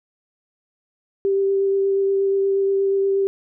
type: tone with vibrato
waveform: sine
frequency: 392 Hz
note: G4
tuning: in tune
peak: -16 dBFS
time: 1.25-3.27 s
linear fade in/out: 0 ms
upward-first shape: sine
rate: 8.4 Hz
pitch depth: 10 cents each way
effects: none